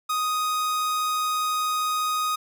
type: tone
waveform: 45% pulse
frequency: 1247 Hz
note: D#6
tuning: 3 cents sharp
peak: -23 dBFS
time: 0.09-2.36 s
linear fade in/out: 10 ms
effects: none